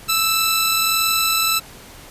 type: tone pair together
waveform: 15% pulse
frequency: 1318.5 / 3997 Hz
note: E6 / B7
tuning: 0 / +20 cents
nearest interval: octave + perfect fifth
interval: 1920 cents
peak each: -12 dBFS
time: 0.08-1.6 s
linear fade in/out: 20 ms
effects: pink hiss -41 dBFS RMS until 2.1 s + resampled to 32000 Hz